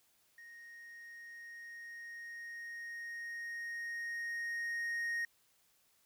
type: tone with level ramp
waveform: triangle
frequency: 1864.7 Hz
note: A#6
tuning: in tune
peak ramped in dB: -50 to -32 dBFS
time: 0.38-5.25 s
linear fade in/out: 2 ms
effects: white hiss -72 dBFS RMS until 6.05 s